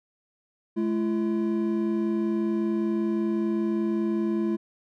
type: tone pair together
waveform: triangle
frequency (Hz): 213.2 / 338.4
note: G#3 / E4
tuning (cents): +46 / +45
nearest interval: minor sixth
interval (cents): 799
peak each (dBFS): -24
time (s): 0.76-4.57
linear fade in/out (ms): 20
effects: none